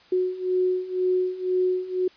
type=beating tone pair; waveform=sine; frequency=366 / 368 Hz; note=F#4 / F#4; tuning=-19 / -9 cents; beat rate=2 Hz; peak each=-26 / -23 dBFS; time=0.12-2.08 s; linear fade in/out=5 ms; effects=white hiss -54 dBFS RMS until 2.16 s + resampled to 11025 Hz